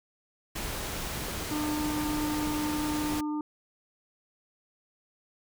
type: noise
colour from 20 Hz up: pink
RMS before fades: -35 dBFS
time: 0.55-3.21 s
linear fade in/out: 10 ms
type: harmonic tone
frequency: 301 Hz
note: D4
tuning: 43 cents sharp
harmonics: 1 / 3 / 4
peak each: -29 / -39 / -44 dBFS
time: 1.51-3.41 s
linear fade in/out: 2 ms
effects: none